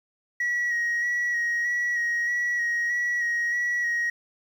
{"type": "tone with vibrato", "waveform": "sine", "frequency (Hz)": 1910, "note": "A#6", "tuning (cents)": 42, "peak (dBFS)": -21, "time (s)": [0.4, 4.1], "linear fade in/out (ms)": 5, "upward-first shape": "square", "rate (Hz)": 1.6, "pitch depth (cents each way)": 20, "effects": ["tanh soft clip ceiling -21 dBFS", "9-bit"]}